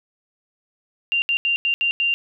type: tone bursts at uneven times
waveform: sine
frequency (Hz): 2780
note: F7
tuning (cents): -9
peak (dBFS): -17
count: 6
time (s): 1.12-1.22 / 1.29-1.37 / 1.45-1.56 / 1.65-1.74 / 1.81-1.91 / 2-2.14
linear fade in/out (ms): 0
effects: none